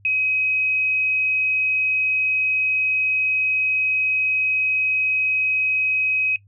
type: tone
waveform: sine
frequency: 2534 Hz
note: D#7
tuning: 31 cents sharp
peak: -17 dBFS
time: 0.05-6.36 s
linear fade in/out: 2 ms
effects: noise-tail reverb RT60 0.1 s tail -20 dB re dry + added 100 Hz sine -50 dBFS peak until 6.47 s